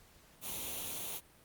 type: noise with comb filter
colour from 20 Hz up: white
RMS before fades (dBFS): -40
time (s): 0.41-1.21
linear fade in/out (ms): 50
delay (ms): 0.3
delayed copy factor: +0.6
effects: pink hiss -62 dBFS RMS until 1.44 s + Opus 48 kbps